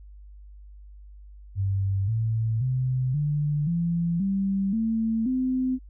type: tone with pitch steps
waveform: sine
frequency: 97.5 / 112 / 128.65 / 147.78 / 169.76 / 195 / 224 / 257.3 Hz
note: G2 / A2 / C3 / D3 / F3 / G3 / A3 / C4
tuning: -9 / +31 / -29 / +11 / -49 / -9 / +31 / -29 cents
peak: -22 dBFS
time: 1.55-5.79 s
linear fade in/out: 50 ms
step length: 530 ms
effects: added 50 Hz sine -43 dBFS peak until 5.89 s